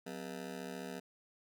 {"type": "ring-modulated tone", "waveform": "20% pulse", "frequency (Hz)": 220, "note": "A3", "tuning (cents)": 0, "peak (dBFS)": -34, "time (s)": [0.06, 1], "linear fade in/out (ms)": 10, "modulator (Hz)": 37.2, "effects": []}